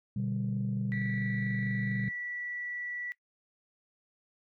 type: chord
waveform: sine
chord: G major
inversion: first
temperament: just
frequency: 122.5 / 147 / 196 Hz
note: B2 / D3 / G3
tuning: -14 / +2 / 0 cents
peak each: -32 / -38 / -32 dBFS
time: 0.16-2.09 s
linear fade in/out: 5 ms
type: tone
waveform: sine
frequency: 1954 Hz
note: B6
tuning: 19 cents flat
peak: -35 dBFS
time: 0.92-3.12 s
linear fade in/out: 0 ms
effects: noise-tail reverb RT60 0.1 s tail -19 dB re dry + tanh soft clip ceiling -23 dBFS